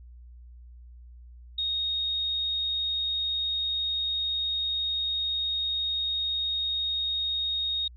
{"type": "tone", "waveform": "sine", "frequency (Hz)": 3729, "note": "A#7", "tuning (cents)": 0, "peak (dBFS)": -26, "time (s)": [1.58, 7.88], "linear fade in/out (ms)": 5, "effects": ["added 60 Hz sine -45 dBFS peak until 7.96 s"]}